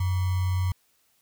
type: tone with sample-and-hold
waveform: sine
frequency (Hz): 91.9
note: F#2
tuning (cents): -11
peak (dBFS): -22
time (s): 0-0.72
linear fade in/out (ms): 5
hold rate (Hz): 1050
effects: white hiss -67 dBFS RMS until 1.21 s